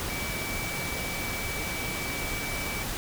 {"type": "tone in noise", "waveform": "sine", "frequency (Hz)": 2300, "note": "D7", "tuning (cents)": -37, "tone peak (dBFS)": -35, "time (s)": [0.1, 2.83], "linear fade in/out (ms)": 0, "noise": "pink", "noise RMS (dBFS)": -33, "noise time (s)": [0, 2.97], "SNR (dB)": -5, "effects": []}